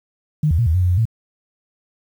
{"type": "tone with pitch steps", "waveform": "sine", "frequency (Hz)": [152, 80.6, 117.8, 79.9, 91.7, 90.1, 89.5, 112.9], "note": ["D#3", "E2", "A#2", "D#2", "F#2", "F#2", "F2", "A2"], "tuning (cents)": [-40, -38, 19, 47, -15, -45, 43, 45], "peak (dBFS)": -13, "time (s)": [0.43, 1.054], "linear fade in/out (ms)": 5, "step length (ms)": 78, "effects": ["8-bit"]}